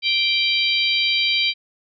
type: harmonic tone with a mistuned harmonic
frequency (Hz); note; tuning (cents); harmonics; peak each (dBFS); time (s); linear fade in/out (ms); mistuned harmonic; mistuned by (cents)
784; G5; 0; 3 / 4 / 5 / 6; -21 / -22 / -23 / -24; 0.02-1.54; 50; 5; -28
effects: none